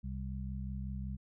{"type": "harmonic tone", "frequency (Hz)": 65.41, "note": "C2", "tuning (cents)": 0, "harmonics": [1, 2, 3], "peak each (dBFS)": [-39, -43, -43], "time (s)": [0.03, 1.17], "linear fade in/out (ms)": 20, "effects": []}